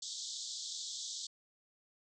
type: band-pass noise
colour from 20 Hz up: pink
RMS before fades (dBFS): -43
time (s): 0.02-1.27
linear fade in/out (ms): 5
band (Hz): 3400 to 7800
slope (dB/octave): 96
effects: none